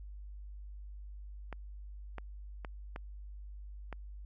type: clicks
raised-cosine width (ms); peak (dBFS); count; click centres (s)
0.5; -27; 5; 1.527 / 2.183 / 2.648 / 2.961 / 3.927
effects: added 50 Hz sine -44 dBFS peak until 4.25 s